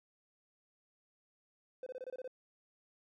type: tone bursts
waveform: triangle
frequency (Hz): 511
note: C5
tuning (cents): -41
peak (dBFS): -38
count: 8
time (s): 1.83-2.277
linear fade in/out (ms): 2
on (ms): 34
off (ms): 25
effects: tanh soft clip ceiling -35 dBFS